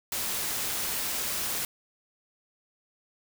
white noise, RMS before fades -31 dBFS, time 0.12-1.65 s, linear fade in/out 2 ms, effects none

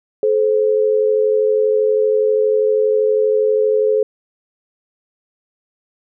sine tone pair together, 430.8 / 523.3 Hz, A4 / C5, -37 / 0 cents, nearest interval minor third, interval 337 cents, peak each -13 / -18 dBFS, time 0.23-4.03 s, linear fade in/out 2 ms, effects none

